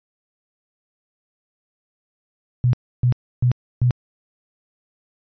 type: tone bursts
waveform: sine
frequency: 123.47 Hz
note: B2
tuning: in tune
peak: -13 dBFS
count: 4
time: 2.64-3.908 s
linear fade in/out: 0 ms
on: 92 ms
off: 300 ms
effects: resampled to 11025 Hz